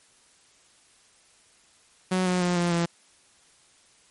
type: tone with pitch steps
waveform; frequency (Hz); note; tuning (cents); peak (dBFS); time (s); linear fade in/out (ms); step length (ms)
sawtooth; 185 / 181.19 / 177.46 / 173.81 / 170.23; F#3 / F#3 / F3 / F3 / F3; 0 / -36 / +28 / -8 / -44; -18; 2.11-2.86; 10; 150
effects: white hiss -59 dBFS RMS until 4.1 s + MP3 48 kbps